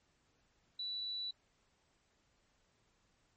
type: tone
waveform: sine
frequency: 3951 Hz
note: B7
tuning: in tune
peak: -38 dBFS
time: 0.79-1.31 s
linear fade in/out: 5 ms
effects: pink hiss -75 dBFS RMS until 3.36 s + MP3 32 kbps